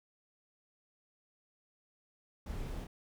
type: noise with echo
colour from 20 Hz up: brown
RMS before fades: -42 dBFS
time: 2.46-2.84 s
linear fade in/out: 5 ms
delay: 30 ms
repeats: 1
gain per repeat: -2 dB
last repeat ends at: 2.87 s
effects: none